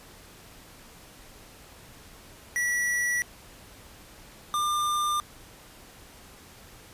square tone pair in turn, 1943 / 1198.4 Hz, B6 / D6, -29 / +35 cents, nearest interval minor sixth, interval 836 cents, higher first, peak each -25 dBFS, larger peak neither, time 2.56-3.22 / 4.54-5.2 s, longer neither, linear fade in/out 0 ms, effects pink hiss -50 dBFS RMS until 6.93 s + resampled to 32000 Hz

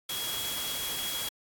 sine tone in noise, 3322 Hz, G#7, in tune, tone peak -35 dBFS, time 0.09-1.29 s, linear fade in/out 5 ms, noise white, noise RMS -35 dBFS, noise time 0.09-1.29 s, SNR -3 dB, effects AAC 64 kbps

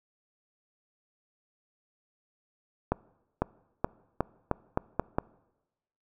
accelerating click train, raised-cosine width 1 ms, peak -11 dBFS, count 8, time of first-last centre 2.92-5.185 s, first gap 500 ms, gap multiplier 0.85, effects noise-tail reverb RT60 1.0 s tail -23 dB re dry

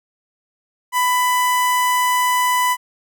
sawtooth tone with notch filter, 996 Hz, B5, 14 cents sharp, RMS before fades -17 dBFS, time 0.92-2.77 s, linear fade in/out 50 ms, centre 4300 Hz, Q 1.4, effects none

